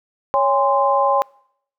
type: tone cluster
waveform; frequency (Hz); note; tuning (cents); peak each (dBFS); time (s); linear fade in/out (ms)
sine; 557 / 814 / 1039; C#5 / G#5 / C6; +8 / -35 / -12; -18; 0.34-1.22; 0
effects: noise-tail reverb RT60 0.7 s tail -26 dB re dry